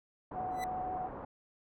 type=low-pass noise; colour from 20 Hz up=white; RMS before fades=-44 dBFS; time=0.31-1.25 s; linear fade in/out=5 ms; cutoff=1000 Hz; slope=24 dB/octave
type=tone with vibrato; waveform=sine; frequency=740 Hz; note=F#5; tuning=in tune; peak=-35 dBFS; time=0.33-1.1 s; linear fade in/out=50 ms; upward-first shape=sine; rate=14 Hz; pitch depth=17 cents each way
type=tone with exponential growth; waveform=sawtooth; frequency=1994 Hz; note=B6; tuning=16 cents sharp; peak=-35 dBFS; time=0.51-0.64 s; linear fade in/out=1 ms; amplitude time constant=28 ms
effects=none